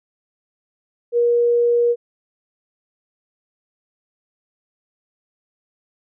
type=tone; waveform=sine; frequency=476 Hz; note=A#4; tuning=36 cents sharp; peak=-13 dBFS; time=1.12-1.96 s; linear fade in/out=50 ms; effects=none